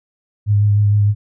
sine tone with vibrato, 103.3 Hz, G#2, 9 cents flat, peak -10 dBFS, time 0.46-1.15 s, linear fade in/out 50 ms, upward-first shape sine, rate 6.5 Hz, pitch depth 20 cents each way, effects none

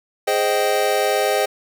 square chord, Ab major seventh, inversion none, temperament equal with one note detuned, 415.3 / 523.3 / 622.3 / 775.9 Hz, Ab4 / C5 / Eb5 / G5, 0 / 0 / 0 / -18 cents, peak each -23 dBFS, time 0.27-1.46 s, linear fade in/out 10 ms, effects none

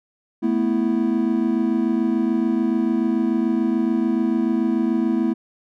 triangle chord, A suspended second, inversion none, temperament equal, 220 / 246.9 / 329.6 Hz, A3 / B3 / E4, 0 / 0 / 0 cents, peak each -20 dBFS, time 0.42-5.34 s, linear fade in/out 20 ms, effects none

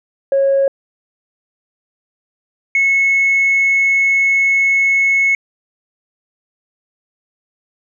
sine tone pair in turn, 548 / 2192 Hz, C#5 / C#7, -20 / -20 cents, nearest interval 2 octaves, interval 2400 cents, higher second, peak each -9 dBFS, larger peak neither, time 0.32-0.68 / 2.75-5.35 s, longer second, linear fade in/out 2 ms, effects tanh soft clip ceiling -7 dBFS

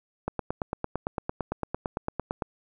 click train, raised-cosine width 1 ms, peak -14 dBFS, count 20, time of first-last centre 0.28-2.422 s, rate 8.87 Hz, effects none

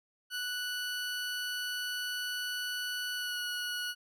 20% pulse tone with pitch glide, 1480 to 1463 Hz, F#6 to F#6, 0 to -20 cents, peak -29 dBFS, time 0.3-3.95 s, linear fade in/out 50 ms, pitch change -20 cents, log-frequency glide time 3.16-3.39 s, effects none

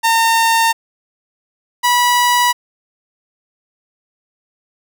sawtooth tone pair in turn, 911 / 976 Hz, A#5 / B5, -40 / -21 cents, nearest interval minor second, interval 119 cents, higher second, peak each -7 dBFS, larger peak neither, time 0.03-0.73 / 1.83-2.53 s, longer neither, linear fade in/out 20 ms, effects none

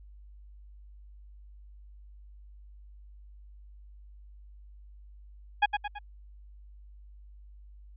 sawtooth tone with echo, 827 Hz, G#5, 8 cents flat, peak -15 dBFS, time 5.62-5.66 s, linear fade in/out 10 ms, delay 110 ms, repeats 3, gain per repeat -6 dB, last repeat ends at 5.99 s, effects added 50 Hz sine -48 dBFS peak until 7.96 s + resampled to 8000 Hz

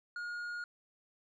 sine tone with tanh clipping, 1432 Hz, F6, 43 cents sharp, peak -39 dBFS, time 0.16-0.64 s, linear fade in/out 2 ms, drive 6 dB, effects none

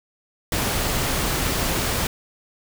pink noise, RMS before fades -23 dBFS, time 0.52-2.07 s, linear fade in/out 2 ms, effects none

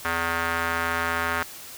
square tone with band-pass filter, 83.7 Hz, E2, 27 cents sharp, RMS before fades -26 dBFS, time 0.05-1.43 s, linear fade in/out 0 ms, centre 1500 Hz, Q 2.1, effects white hiss -41 dBFS RMS until 1.77 s

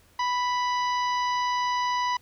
harmonic tone, 987.8 Hz, B5, in tune, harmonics 1 / 2 / 3 / 4 / 5 / 6, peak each -24 / -33 / -38 / -41 / -40 / -45 dBFS, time 0.19-2.17 s, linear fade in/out 5 ms, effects added 84 Hz sine -60 dBFS peak until 2.21 s + pink hiss -60 dBFS RMS until 2.21 s

